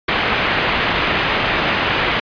white low-pass noise, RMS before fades -18 dBFS, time 0.08-2.2 s, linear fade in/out 5 ms, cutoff 2900 Hz, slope 24 dB/octave, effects resampled to 11025 Hz

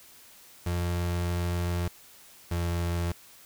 35% pulse tone pair in turn, 87.31 / 85.96 Hz, F2 / F2, 0 / -27 cents, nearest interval unison, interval 27 cents, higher first, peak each -25 dBFS, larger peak neither, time 0.66-1.88 / 2.51-3.12 s, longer first, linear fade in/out 5 ms, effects white hiss -53 dBFS RMS until 3.45 s

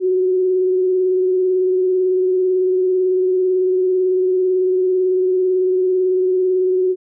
sine tone with vibrato, 370 Hz, F#4, in tune, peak -13 dBFS, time 0-6.96 s, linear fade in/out 50 ms, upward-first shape sine, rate 18 Hz, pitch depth 24 cents each way, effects none

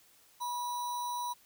sine tone with sample-and-hold, 973 Hz, B5, 26 cents flat, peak -33 dBFS, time 0.4-1.34 s, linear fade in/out 20 ms, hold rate 4900 Hz, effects white hiss -63 dBFS RMS until 1.45 s

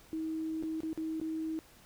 sine tone with dropouts, 318.7 Hz, D#4, 42 cents sharp, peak -33 dBFS, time 0.13-1.59 s, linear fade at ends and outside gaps 0 ms, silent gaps 0.626-0.635 / 0.805-0.833 / 0.93-0.976 / 1.2-1.214 s, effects pink hiss -59 dBFS RMS until 1.85 s

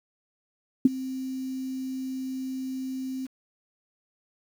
sine tone with ADSR envelope, 261.6 Hz, C4, in tune, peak -10 dBFS, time 0.85-3.27 s, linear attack 4 ms, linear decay 24 ms, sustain -20 dB, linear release 17 ms, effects 8-bit

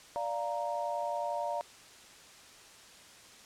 sine chord, Bb major, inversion first, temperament equal, 587.3 / 698.5 / 932.3 Hz, D5 / F5 / Bb5, 0 / 0 / 0 cents, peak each -36 / -36 / -36 dBFS, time 0.16-1.61 s, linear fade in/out 0 ms, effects white hiss -54 dBFS RMS until 3.45 s + low-pass 8000 Hz 12 dB/octave

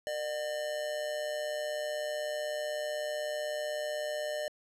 square tone with amplitude modulation, 600 Hz, D5, 37 cents sharp, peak -31 dBFS, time 0.07-4.48 s, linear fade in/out 0 ms, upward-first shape sine, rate 136 Hz, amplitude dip 55%, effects low-pass 11000 Hz 12 dB/octave + 12-bit

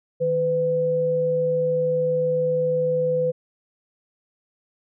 sine tone pair together, 156.7 / 503 Hz, D#3 / B4, +13 / +32 cents, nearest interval octave + minor sixth, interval 2019 cents, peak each -29 / -19 dBFS, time 0.2-3.32 s, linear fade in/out 20 ms, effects none

